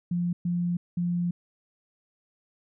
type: tone bursts at uneven times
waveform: sine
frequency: 174.61 Hz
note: F3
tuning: in tune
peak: -24 dBFS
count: 3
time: 0.11-0.33 / 0.45-0.77 / 0.97-1.31 s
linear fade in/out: 5 ms
effects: none